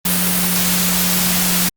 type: tone in noise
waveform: sine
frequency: 179.7 Hz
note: F3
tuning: 50 cents sharp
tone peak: -20 dBFS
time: 0.05-1.69 s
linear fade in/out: 5 ms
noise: white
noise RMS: -17 dBFS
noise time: 0.05-1.69 s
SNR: -6 dB
effects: Opus 32 kbps